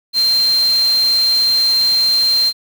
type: tone in noise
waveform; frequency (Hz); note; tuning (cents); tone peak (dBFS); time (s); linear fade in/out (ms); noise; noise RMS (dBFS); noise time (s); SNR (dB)
sine; 4162; C8; -10; -11; 0.13-2.53; 50; white; -28; 0.13-2.53; +14
effects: none